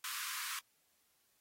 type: high-pass noise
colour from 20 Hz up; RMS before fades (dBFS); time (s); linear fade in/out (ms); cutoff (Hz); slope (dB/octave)
pink; -42; 0.04-0.59; 2; 1000; 96
effects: white hiss -75 dBFS RMS until 1.4 s + AAC 48 kbps